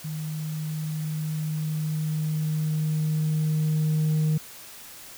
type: tone with level ramp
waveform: sine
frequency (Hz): 155.1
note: D#3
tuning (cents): -5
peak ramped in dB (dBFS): -29 to -17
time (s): 0.04-4.38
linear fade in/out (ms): 10
effects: tanh soft clip ceiling -19 dBFS + white hiss -44 dBFS RMS until 5.17 s